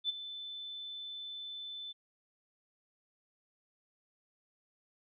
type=tone with ADSR envelope; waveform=sine; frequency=3520 Hz; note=A7; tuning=in tune; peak=-28 dBFS; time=0.04-1.93 s; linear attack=52 ms; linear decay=18 ms; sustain=-13 dB; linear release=21 ms; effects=none